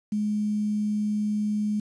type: tone with quantisation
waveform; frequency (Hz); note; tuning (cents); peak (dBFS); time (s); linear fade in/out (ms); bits
sine; 210; G#3; +19; -23; 0.12-1.8; 5; 8
effects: resampled to 22050 Hz